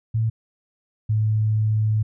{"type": "tone pair in turn", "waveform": "sine", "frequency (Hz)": [111.9, 108.21], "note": ["A2", "A2"], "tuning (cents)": [30, -28], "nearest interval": "minor second", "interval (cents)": 58, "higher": "first", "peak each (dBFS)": [-18, -17], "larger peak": "second", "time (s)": [[0.14, 0.3], [1.09, 2.03]], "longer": "second", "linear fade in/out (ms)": 10, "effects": []}